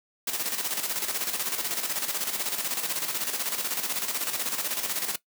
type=noise with tremolo; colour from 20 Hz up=white; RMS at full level=-28 dBFS; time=0.27-5.16 s; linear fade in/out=5 ms; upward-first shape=square; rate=16 Hz; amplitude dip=55%; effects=noise-tail reverb RT60 0.1 s tail -18 dB re dry + high-pass 200 Hz 12 dB/octave